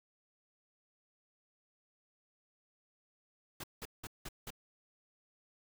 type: noise bursts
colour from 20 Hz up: pink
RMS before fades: -44 dBFS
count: 5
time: 3.6-4.505 s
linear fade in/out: 5 ms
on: 37 ms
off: 180 ms
effects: none